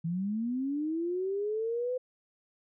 sine linear sweep, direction up, 160 to 511 Hz, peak -29 dBFS, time 0.04-1.98 s, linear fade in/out 10 ms, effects none

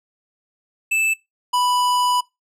square tone pair in turn, 2634 / 988.7 Hz, E7 / B5, -2 / +2 cents, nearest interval octave + perfect fourth, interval 1696 cents, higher first, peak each -17 dBFS, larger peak neither, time 0.91-1.14 / 1.53-2.21 s, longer second, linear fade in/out 10 ms, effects noise-tail reverb RT60 0.2 s tail -22 dB re dry + low-pass 12000 Hz 12 dB/octave

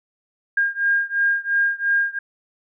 sine beating tone pair, 1613 / 1615.9 Hz, G6 / G#6, +49 / -48 cents, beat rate 2.9 Hz, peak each -20 / -21 dBFS, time 0.57-2.19 s, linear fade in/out 5 ms, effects none

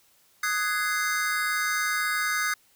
square chord, Ab dominant seventh, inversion second, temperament just, 1245.9 / 1495.1 / 1661.2 / 2077 Hz, Eb6 / Gb6 / Ab6 / C7, +2 / +18 / 0 / -13 cents, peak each -31 dBFS, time 0.43-2.54 s, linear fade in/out 5 ms, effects white hiss -62 dBFS RMS until 2.75 s

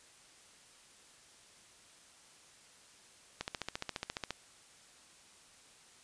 click train, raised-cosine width 0.2 ms, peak -19 dBFS, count 14, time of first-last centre 3.41-4.307 s, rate 14.5 Hz, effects white hiss -60 dBFS RMS until 6.03 s + resampled to 22050 Hz

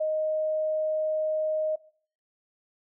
sine tone, 622.3 Hz, D#5, in tune, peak -24 dBFS, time 0-1.76 s, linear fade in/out 10 ms, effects noise-tail reverb RT60 0.5 s tail -20 dB re dry

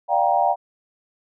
sine chord, G minor seventh, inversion second, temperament just, 588 / 705.6 / 784 / 940.8 Hz, D5 / F5 / G5 / Bb5, +2 / +18 / 0 / +16 cents, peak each -24 / -20 / -20 / -23 dBFS, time 0.08-0.56 s, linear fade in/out 50 ms, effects none

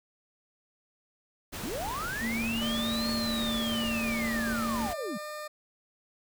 pink noise, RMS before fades -38 dBFS, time 1.52-4.94 s, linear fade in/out 20 ms
sine linear two-way sweep, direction up then down, 170.4 to 4367 to 170.4 Hz, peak -33 dBFS, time 1.63-5.18 s, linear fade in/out 10 ms, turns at 3.11 s
sine tone, 228.7 Hz, A#3, 33 cents flat, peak -30 dBFS, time 2.21-4.88 s, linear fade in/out 20 ms
20% pulse tone with pitch glide, 599 to 603.9 Hz, D5 to D5, +34 to +48 cents, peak -32 dBFS, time 2.61-5.48 s, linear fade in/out 10 ms, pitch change +14 cents, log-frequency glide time 5.08-5.27 s
effects none

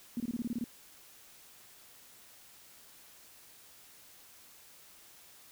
sine tone bursts, 237.1 Hz, A#3, 30 cents sharp, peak -31 dBFS, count 9, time 0.17-0.641 s, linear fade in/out 2 ms, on 31 ms, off 24 ms, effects white hiss -57 dBFS RMS until 5.51 s

